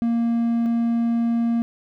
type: tone pair in turn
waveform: triangle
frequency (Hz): 232.9 / 232.9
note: A#3 / A#3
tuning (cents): -1 / -1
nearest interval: unison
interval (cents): 0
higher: neither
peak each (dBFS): -16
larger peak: neither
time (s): 0.02-0.66 / 0.66-1.62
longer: second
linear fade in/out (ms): 0
effects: none